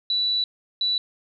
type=tone pair in turn; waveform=sine; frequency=3951 / 3951 Hz; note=B7 / B7; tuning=0 / 0 cents; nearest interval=unison; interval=0 cents; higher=neither; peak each=-20 dBFS; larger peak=neither; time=0.1-0.44 / 0.81-0.98 s; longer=first; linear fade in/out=2 ms; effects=none